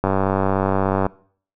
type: click train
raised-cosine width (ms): 1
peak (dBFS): -5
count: 100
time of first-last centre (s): 0.04-1.065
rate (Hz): 96.6
effects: noise-tail reverb RT60 0.5 s tail -21 dB re dry